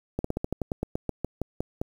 slowing click train, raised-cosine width 2 ms, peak -14 dBFS, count 15, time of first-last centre 0.19-1.815 s, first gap 54 ms, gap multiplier 1.11, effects 8-bit

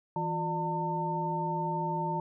sine tone cluster, 163.6 / 354 / 595 / 903 Hz, E3 / F4 / D5 / A5, -13 / +23 / +22 / +45 cents, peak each -34 / -38 / -40 / -31 dBFS, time 0.16-2.2 s, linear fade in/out 2 ms, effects none

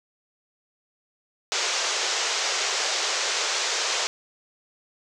white band-pass noise, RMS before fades -26 dBFS, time 1.52-4.07 s, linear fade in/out 0 ms, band 380 to 7000 Hz, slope 48 dB/octave, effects none

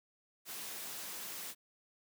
white noise, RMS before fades -44 dBFS, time 0.45-1.55 s, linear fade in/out 50 ms, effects high-pass 150 Hz 12 dB/octave

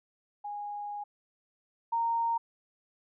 sine tone pair in turn, 824 / 924.9 Hz, G#5 / A#5, -14 / -14 cents, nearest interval major second, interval 200 cents, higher second, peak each -35 / -26 dBFS, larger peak second, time 0.44-1.04 / 1.92-2.38 s, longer first, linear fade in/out 10 ms, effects none

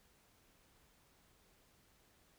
silence, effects pink hiss -70 dBFS RMS until 2.38 s

